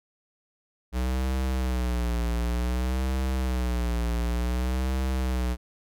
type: tone with vibrato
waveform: square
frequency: 61.74 Hz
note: B1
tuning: in tune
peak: -25 dBFS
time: 0.92-5.57 s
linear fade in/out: 50 ms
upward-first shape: sine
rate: 0.55 Hz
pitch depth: 93 cents each way
effects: none